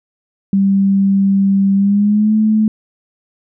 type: tone with pitch glide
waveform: sine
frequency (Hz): 196 to 216.2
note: G3 to A3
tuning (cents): 0 to -30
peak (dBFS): -9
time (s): 0.53-2.68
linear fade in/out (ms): 2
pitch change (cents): +170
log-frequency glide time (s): 1.75-2.34
effects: none